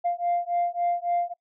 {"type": "beating tone pair", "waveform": "sine", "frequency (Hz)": [696, 699.6], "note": ["F5", "F5"], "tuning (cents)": [-6, 3], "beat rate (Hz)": 3.6, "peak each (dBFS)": -25, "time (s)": [0.04, 1.34], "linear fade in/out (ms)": 20, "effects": ["noise-tail reverb RT60 0.1 s tail -24 dB re dry", "tanh soft clip ceiling -18 dBFS"]}